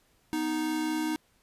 square tone pair together, 246.9 / 311.5 Hz, B3 / D#4, 0 / +2 cents, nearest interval major third, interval 402 cents, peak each -37 / -29 dBFS, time 0.33-1.16 s, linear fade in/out 0 ms, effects pink hiss -67 dBFS RMS until 1.42 s + resampled to 32000 Hz

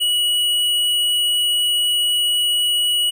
triangle tone with tanh clipping, 2924 Hz, F#7, 21 cents flat, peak -17 dBFS, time 0-3.11 s, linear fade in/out 20 ms, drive 17 dB, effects none

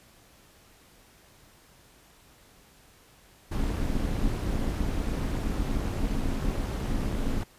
brown noise with amplitude modulation, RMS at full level -25 dBFS, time 3.51-7.44 s, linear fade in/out 10 ms, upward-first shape sine, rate 244 Hz, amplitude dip 70%, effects pink hiss -57 dBFS RMS until 7.58 s + resampled to 32000 Hz

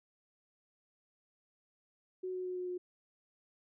sine tone with pitch steps, 370 / 367.4 / 364.9 / 362.4 / 359.9 Hz, F#4 / F#4 / F#4 / F#4 / F#4, 0 / -12 / -24 / -36 / -48 cents, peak -36 dBFS, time 2.23-2.78 s, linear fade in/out 10 ms, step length 110 ms, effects none

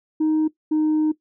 sine tone pair in turn, 311.6 / 308.9 Hz, D#4 / D#4, +3 / -12 cents, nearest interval unison, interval 15 cents, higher first, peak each -14 dBFS, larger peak neither, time 0.2-0.48 / 0.71-1.12 s, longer second, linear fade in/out 10 ms, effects noise-tail reverb RT60 0.1 s tail -17 dB re dry + tanh soft clip ceiling -15 dBFS

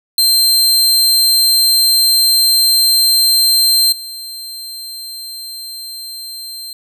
sawtooth tone with level steps, 4140 Hz, C8, 19 cents flat, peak -6 / -23 dBFS, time 0.18-6.73 s, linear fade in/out 2 ms, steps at 3.92 s, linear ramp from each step 5 ms, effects none

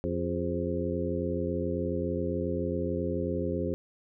harmonic tone with a mistuned harmonic, 87.31 Hz, F2, in tune, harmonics 1 / 2 / 3 / 4 / 5 / 6, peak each -35 / -35 / -35 / -35 / -35 / -35 dBFS, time 0.04-3.74 s, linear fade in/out 0 ms, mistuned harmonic 5, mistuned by -65 cents, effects none

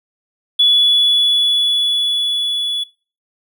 triangle tone with level ramp, 3416 Hz, G#7, 48 cents sharp, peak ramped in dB -5 to -16 dBFS, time 0.59-2.84 s, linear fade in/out 10 ms, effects noise-tail reverb RT60 0.4 s tail -24 dB re dry + tanh soft clip ceiling -6 dBFS

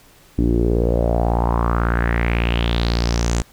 sawtooth tone with low-pass filter sweep, 58.1 Hz, A#1, 5 cents flat, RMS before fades -18 dBFS, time 0.38-3.42 s, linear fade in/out 5 ms, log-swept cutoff 290 to 7500 Hz, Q 4.5, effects pink hiss -50 dBFS RMS until 3.52 s

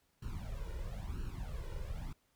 brown noise with flanger, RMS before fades -41 dBFS, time 0.22-2.13 s, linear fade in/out 5 ms, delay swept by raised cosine 0.7 to 2.1 ms, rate 1 Hz, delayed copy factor +1, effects pink hiss -75 dBFS RMS until 2.35 s

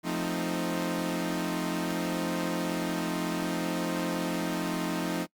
sawtooth chord, F dominant seventh, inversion none, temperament equal, 174.61 / 220 / 261.6 / 311.1 Hz, F3 / A3 / C4 / Eb4, 0 / 0 / 0 / 0 cents, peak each -29 / -33 / -32 / -29 dBFS, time 0.03-5.27 s, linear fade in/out 50 ms, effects noise-tail reverb RT60 0.1 s tail -25 dB re dry + Opus 48 kbps

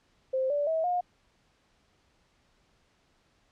sine tone with pitch steps, 523.3 / 580.6 / 644.3 / 714.8 Hz, C5 / D5 / E5 / F5, 0 / -20 / -40 / +40 cents, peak -25 dBFS, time 0.33-1.01 s, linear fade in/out 10 ms, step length 170 ms, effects pink hiss -68 dBFS RMS until 3.51 s + low-pass 6000 Hz 12 dB/octave

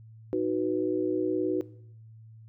sine chord, B major, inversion first, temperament equal, 311.1 / 370 / 493.9 Hz, D#4 / F#4 / B4, 0 / 0 / 0 cents, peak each -30 / -27 / -32 dBFS, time 0.33-1.61 s, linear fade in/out 0 ms, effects noise-tail reverb RT60 0.7 s tail -19 dB re dry + added 111 Hz sine -47 dBFS peak until 2.48 s

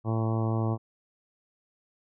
harmonic tone, 111.9 Hz, A2, 30 cents sharp, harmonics 1 / 2 / 3 / 4 / 5 / 6 / 7 / 8 / 9 / 10, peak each -26 / -33 / -34 / -39 / -40 / -40 / -41 / -43 / -43 / -43 dBFS, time 0.04-0.78 s, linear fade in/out 50 ms, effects none

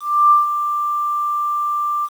sine tone with ADSR envelope, 1183 Hz, D6, 12 cents sharp, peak -7 dBFS, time 0-2.09 s, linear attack 310 ms, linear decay 150 ms, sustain -10 dB, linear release 49 ms, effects 7-bit

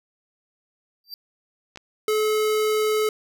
square tone with exponential growth, 4689 Hz, D8, 4 cents flat, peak -30 dBFS, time 1.04-1.14 s, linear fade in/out 1 ms, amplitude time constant 21 ms
clicks, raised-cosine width 0.2 ms, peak -22 dBFS, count 2, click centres 1.759 / 1.774 s
square tone, 429.8 Hz, A4, 41 cents flat, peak -20 dBFS, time 2.08-3.09 s, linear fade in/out 2 ms
effects none

